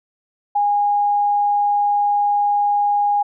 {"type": "tone", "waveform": "sine", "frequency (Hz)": 820, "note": "G#5", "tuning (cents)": -22, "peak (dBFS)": -14, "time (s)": [0.55, 3.23], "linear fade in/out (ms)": 10, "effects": []}